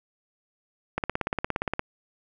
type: click train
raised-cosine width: 0.5 ms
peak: -11 dBFS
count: 15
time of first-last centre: 0.98-1.794 s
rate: 17.2 Hz
effects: none